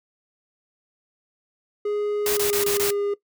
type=tone with pitch glide; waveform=triangle; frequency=415.3 to 406.3 Hz; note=G#4 to G#4; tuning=0 to -38 cents; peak=-20 dBFS; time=1.85-3.14 s; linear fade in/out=5 ms; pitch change=-38 cents; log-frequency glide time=2.28-2.64 s
type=noise bursts; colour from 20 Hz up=white; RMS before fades=-25 dBFS; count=5; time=2.26-2.906 s; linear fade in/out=2 ms; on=110 ms; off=24 ms
effects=noise-tail reverb RT60 0.1 s tail -17 dB re dry